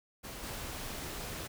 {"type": "noise with level steps", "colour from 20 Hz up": "pink", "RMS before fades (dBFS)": [-44, -41], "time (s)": [0.23, 1.48], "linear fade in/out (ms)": 20, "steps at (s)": 0.43, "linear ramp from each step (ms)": 5, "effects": []}